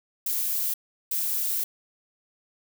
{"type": "noise bursts at uneven times", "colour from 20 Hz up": "violet", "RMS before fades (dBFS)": -27, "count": 2, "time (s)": [[0.26, 0.74], [1.11, 1.64]], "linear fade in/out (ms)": 5, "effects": []}